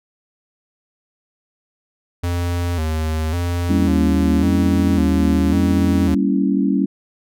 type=tone with vibrato; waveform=square; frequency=82.9 Hz; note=E2; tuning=10 cents sharp; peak=-19 dBFS; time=2.23-6.15 s; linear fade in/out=10 ms; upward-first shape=square; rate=0.91 Hz; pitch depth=88 cents each way
type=chord; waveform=sine; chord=G diminished seventh; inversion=none; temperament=equal; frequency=196 / 233.1 / 277.2 / 329.6 Hz; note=G3 / Bb3 / Db4 / Fb4; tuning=0 / 0 / 0 / 0 cents; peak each=-18 / -23 / -18 / -24 dBFS; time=3.69-6.86 s; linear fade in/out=10 ms
effects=none